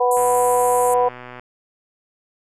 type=harmonic tone; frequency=246.9 Hz; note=B3; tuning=in tune; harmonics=2 / 3 / 4; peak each=-17 / -19 / -20 dBFS; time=0-1.09 s; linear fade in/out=10 ms
type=band-pass noise; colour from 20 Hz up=pink; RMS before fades=-30 dBFS; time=0.11-0.94 s; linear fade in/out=2 ms; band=7100 to 12000 Hz; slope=96 dB/octave
type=click train; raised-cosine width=0.5 ms; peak=-21 dBFS; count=153; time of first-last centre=0.17-1.396 s; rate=124 Hz
effects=none